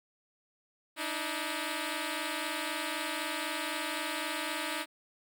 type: tone pair together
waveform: 5% pulse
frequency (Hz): 296.1 / 320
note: D4 / D#4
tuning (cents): +14 / +49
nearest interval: minor second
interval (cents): 135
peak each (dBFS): -25 / -24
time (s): 0.96-4.86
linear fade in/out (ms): 50
effects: none